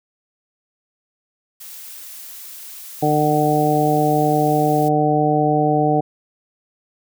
blue noise, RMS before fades -36 dBFS, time 1.6-4.89 s, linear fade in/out 10 ms
harmonic tone, 150.5 Hz, D3, 43 cents sharp, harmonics 1 / 2 / 3 / 4 / 5, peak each -21 / -20 / -21 / -23 / -18 dBFS, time 3.02-6.01 s, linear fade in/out 10 ms
effects none

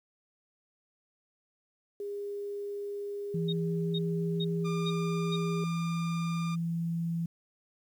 sine tone, 406.2 Hz, G#4, 38 cents flat, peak -34 dBFS, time 2-5.64 s, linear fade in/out 2 ms
sine tone with pitch glide, 166.2 to 167.65 Hz, E3 to E3, +15 to +30 cents, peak -29 dBFS, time 3.34-7.26 s, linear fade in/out 5 ms, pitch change +15 cents, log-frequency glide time 3.45-5.47 s
sine tone bursts, 3729 Hz, A#7, in tune, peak -33 dBFS, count 5, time 3.48-5.365 s, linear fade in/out 10 ms, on 49 ms, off 410 ms
sawtooth tone with vibrato, 1200 Hz, D6, 37 cents sharp, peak -35 dBFS, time 4.64-6.56 s, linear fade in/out 20 ms, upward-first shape triangle, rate 20 Hz, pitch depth 19 cents each way
effects low-pass 7000 Hz 12 dB/octave + 10-bit

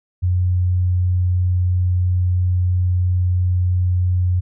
sine tone, 90.3 Hz, F#2, 42 cents flat, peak -14 dBFS, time 0.22-4.41 s, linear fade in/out 20 ms, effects none

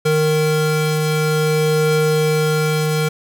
square tone pair together, 154.51 / 463 Hz, D#3 / A#4, -12 / -12 cents, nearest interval octave + perfect fifth, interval 1900 cents, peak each -18 dBFS, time 0.05-3.09 s, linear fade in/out 10 ms, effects none

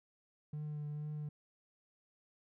triangle tone with vibrato, 149.5 Hz, D3, 31 cents sharp, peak -36 dBFS, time 0.53-1.29 s, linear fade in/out 5 ms, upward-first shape triangle, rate 2.2 Hz, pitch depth 22 cents each way, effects tanh soft clip ceiling -33 dBFS

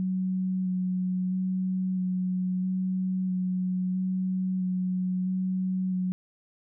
sine tone with vibrato, 185 Hz, F#3, in tune, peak -25 dBFS, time 0-6.12 s, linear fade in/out 0 ms, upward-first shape square, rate 0.76 Hz, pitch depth 11 cents each way, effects none

